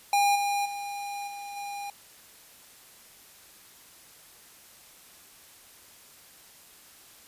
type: tone with level steps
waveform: square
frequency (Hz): 809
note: G#5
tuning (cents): -46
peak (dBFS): -21 / -26 / -34 / -38 / -35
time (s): 0.13-1.9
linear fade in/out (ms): 2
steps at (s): 0.35 / 0.65 / 1.27 / 1.56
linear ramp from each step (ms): 10
effects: white hiss -53 dBFS RMS until 7.27 s + resampled to 32000 Hz